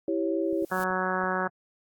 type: chord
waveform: sine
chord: C# diminished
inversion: first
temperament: equal with one note detuned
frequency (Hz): 329.6 / 392 / 551.2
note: E4 / G4 / C#5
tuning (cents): 0 / 0 / -10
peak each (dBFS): -27 / -30 / -31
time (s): 0.08-0.65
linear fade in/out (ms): 2
type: noise with exponential growth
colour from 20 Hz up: blue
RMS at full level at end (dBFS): -39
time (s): 0.41-0.84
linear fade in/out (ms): 5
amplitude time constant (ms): 93
type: clicks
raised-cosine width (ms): 3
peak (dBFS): -36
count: 5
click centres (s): 0.529 / 0.624 / 0.8 / 0.907 / 1.239
type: harmonic tone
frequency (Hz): 185.5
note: F#3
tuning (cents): +5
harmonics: 1 / 2 / 3 / 4 / 5 / 6 / 7 / 8 / 9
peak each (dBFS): -34 / -34 / -34 / -34 / -34 / -34 / -34 / -34 / -34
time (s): 0.71-1.48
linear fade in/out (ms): 10
effects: AAC 64 kbps